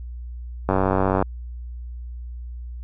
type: click train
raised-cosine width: 1 ms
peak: -6 dBFS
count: 52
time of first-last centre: 0.69-1.225 s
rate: 95.4 Hz
effects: added 60 Hz sine -31 dBFS peak until 2.83 s